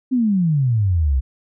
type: exponential sweep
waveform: sine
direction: down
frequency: 265.9 to 61.8 Hz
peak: -14 dBFS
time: 0.11-1.21 s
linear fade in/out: 20 ms
effects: none